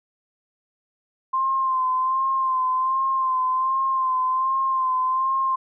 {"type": "tone with vibrato", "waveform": "sine", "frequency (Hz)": 1046.5, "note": "C6", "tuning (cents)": 0, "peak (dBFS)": -19, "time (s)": [1.33, 5.56], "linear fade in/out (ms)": 10, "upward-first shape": "sine", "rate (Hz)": 1.3, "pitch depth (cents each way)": 35, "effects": []}